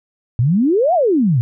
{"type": "exponential two-way sweep", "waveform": "sine", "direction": "up then down", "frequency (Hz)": [110, 756, 110], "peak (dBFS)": -11, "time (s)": [0.39, 1.41], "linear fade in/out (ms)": 0, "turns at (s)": 0.94, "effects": []}